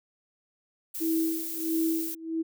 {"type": "noise", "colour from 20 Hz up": "violet", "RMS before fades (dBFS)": -35, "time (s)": [0.94, 2.15], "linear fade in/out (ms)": 10}
{"type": "tone with tremolo", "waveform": "sine", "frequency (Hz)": 325.1, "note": "E4", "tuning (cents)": -24, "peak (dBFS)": -23, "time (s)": [1, 2.43], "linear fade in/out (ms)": 20, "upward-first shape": "sine", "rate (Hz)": 1.5, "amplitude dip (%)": 90}
{"effects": []}